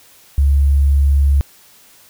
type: tone with sample-and-hold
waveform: sine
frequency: 70 Hz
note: C#2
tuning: 18 cents sharp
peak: -9 dBFS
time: 0.38-1.41 s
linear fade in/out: 0 ms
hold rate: 11025 Hz
effects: white hiss -47 dBFS RMS until 2.09 s